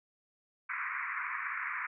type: band-pass noise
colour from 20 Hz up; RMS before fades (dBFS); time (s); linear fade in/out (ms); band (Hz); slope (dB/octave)
white; -37; 0.69-1.87; 10; 1000 to 2300; 96
effects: none